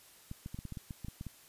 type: clicks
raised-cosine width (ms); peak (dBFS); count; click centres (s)
5; -29; 12; 0.314 / 0.461 / 0.545 / 0.589 / 0.653 / 0.723 / 0.772 / 0.908 / 1.047 / 1.084 / 1.211 / 1.267
effects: white hiss -59 dBFS RMS until 1.48 s + resampled to 32000 Hz